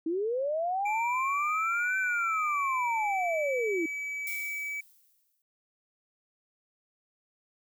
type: linear two-way sweep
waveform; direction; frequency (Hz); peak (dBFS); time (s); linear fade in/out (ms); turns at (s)
sine; up then down; 311.1 to 1537 to 311.1; -27; 0.06-3.86; 5; 1.98
type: tone with pitch glide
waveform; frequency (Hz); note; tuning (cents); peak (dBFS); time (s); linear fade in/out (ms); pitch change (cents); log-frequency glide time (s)
triangle; 2349 to 2289; D7 to D7; 0 to -45; -31; 0.85-4.81; 10; -45; 2.02-3.74
type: noise with exponential decay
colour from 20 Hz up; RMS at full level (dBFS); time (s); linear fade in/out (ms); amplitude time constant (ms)
violet; -38; 4.27-5.42; 1; 250
effects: none